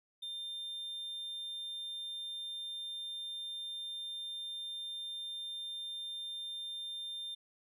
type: tone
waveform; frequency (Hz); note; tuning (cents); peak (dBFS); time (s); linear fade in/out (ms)
triangle; 3600; A7; +39; -38; 0.22-7.35; 10
effects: none